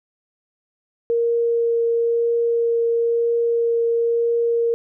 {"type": "tone with vibrato", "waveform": "sine", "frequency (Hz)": 466.2, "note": "A#4", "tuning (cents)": 0, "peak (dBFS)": -16, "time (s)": [1.1, 4.74], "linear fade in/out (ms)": 0, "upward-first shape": "triangle", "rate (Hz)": 1, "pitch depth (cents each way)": 8, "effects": []}